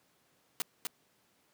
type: noise with echo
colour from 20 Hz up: white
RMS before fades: -33 dBFS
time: 0.6-0.62 s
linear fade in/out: 0 ms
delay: 250 ms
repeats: 1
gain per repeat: -3 dB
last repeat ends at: 0.87 s
effects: pink hiss -70 dBFS RMS until 1.53 s + high-pass 150 Hz 12 dB/octave